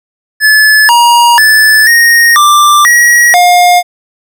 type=tone with pitch steps; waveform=square; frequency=1725 / 949 / 1742 / 1862 / 1181 / 1908 / 711 Hz; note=A6 / A#5 / A6 / A#6 / D6 / A#6 / F5; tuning=-35 / +31 / -18 / -2 / +9 / +40 / +31 cents; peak=-3 dBFS; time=0.4-3.83 s; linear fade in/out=50 ms; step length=490 ms; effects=none